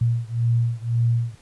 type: beating tone pair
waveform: sine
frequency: 116.54 / 118.44 Hz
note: A#2 / A#2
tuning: 0 / +28 cents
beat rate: 1.9 Hz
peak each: -21 / -22 dBFS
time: 0.01-1.35 s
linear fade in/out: 5 ms
effects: pink hiss -54 dBFS RMS until 1.41 s + resampled to 24000 Hz